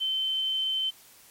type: tone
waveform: sine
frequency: 3082 Hz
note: G7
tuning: 30 cents flat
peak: -25 dBFS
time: 0-0.91 s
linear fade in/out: 20 ms
effects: white hiss -54 dBFS RMS until 1.3 s + MP3 64 kbps